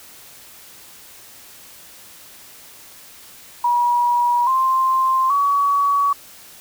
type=tone with pitch steps; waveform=sine; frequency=963 / 1049 / 1130 Hz; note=B5 / C6 / C#6; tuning=-44 / +4 / +33 cents; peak=-14 dBFS; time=3.64-6.13 s; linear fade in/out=5 ms; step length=830 ms; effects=white hiss -43 dBFS RMS until 6.6 s